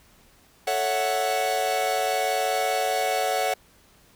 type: chord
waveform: 45% pulse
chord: F# minor seventh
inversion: first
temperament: equal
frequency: 440 / 554.4 / 659.3 / 740 Hz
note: A4 / C#5 / E5 / F#5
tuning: 0 / 0 / 0 / 0 cents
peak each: -31 / -29 / -31 / -25 dBFS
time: 0.67-3.54 s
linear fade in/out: 5 ms
effects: pink hiss -57 dBFS RMS until 4.15 s